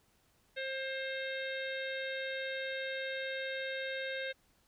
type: harmonic tone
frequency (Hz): 531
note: C5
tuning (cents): +25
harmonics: 1 / 3 / 4 / 5 / 6 / 7 / 8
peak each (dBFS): -39 / -41 / -44 / -48 / -53 / -46 / -56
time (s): 0.56-4.33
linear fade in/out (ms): 20
effects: pink hiss -71 dBFS RMS until 4.67 s